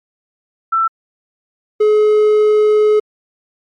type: tone pair in turn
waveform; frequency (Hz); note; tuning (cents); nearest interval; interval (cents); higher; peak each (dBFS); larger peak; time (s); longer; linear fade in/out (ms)
sine / triangle; 1334 / 424.9; E6 / G#4; +20 / +40; octave + minor sixth; 1980; first; -11 / -6; second; 0.72-0.88 / 1.8-3; second; 10
effects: MP3 48 kbps